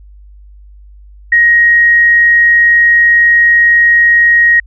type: tone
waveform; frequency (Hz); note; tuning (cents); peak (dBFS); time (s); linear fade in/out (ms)
sine; 1882; A#6; +16; -4; 1.32-4.6; 5
effects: added 50 Hz sine -34 dBFS peak until 4.66 s